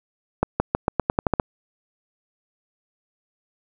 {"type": "accelerating click train", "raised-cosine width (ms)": 1, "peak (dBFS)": -4, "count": 10, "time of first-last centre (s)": [0.43, 1.398], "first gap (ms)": 170, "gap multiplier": 0.88, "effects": []}